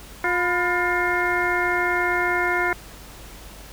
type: harmonic tone with a mistuned harmonic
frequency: 355 Hz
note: F4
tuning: 28 cents sharp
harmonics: 1 / 2 / 3 / 4 / 5 / 6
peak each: -26 / -27 / -28 / -25 / -27 / -26 dBFS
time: 0.24-2.73 s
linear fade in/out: 2 ms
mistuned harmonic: 3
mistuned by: -100 cents
effects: added 50 Hz sine -43 dBFS peak until 3.72 s + pink hiss -43 dBFS RMS until 3.72 s